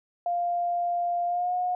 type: tone with pitch glide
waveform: sine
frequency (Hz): 698.5 to 722.7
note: F5 to F#5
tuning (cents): 0 to -41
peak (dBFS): -24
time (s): 0.26-1.75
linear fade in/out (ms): 2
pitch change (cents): +59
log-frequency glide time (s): 1.26-1.54
effects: none